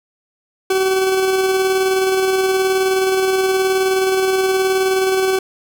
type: tone with tremolo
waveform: 40% pulse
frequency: 380 Hz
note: F#4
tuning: 46 cents sharp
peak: -12 dBFS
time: 0.7-5.39 s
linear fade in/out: 5 ms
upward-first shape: square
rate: 19 Hz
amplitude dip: 25%
effects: none